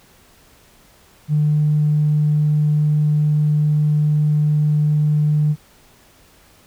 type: tone with tanh clipping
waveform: triangle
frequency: 150.4 Hz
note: D3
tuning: 42 cents sharp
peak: -13 dBFS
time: 1.28-5.56 s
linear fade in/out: 50 ms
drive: 4 dB
effects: pink hiss -51 dBFS RMS until 6.66 s